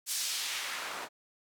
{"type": "noise with band-pass filter sweep", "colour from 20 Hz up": "white", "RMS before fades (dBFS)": -36, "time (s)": [0.06, 1.09], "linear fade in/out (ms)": 50, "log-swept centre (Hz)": [7600, 760], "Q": 0.89, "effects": []}